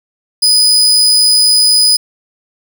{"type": "tone", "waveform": "35% pulse", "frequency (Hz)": 4978, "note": "D#8", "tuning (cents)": 0, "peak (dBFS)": -5, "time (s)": [0.42, 1.97], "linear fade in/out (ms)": 10, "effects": []}